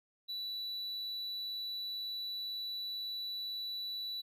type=tone; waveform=triangle; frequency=3951 Hz; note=B7; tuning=in tune; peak=-36 dBFS; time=0.28-4.22 s; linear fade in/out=20 ms; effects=none